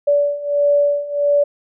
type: beating tone pair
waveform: sine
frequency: 576 / 577.5 Hz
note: D5 / D5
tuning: -34 / -29 cents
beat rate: 1.5 Hz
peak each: -18 / -15 dBFS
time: 0.07-1.44 s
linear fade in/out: 10 ms
effects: none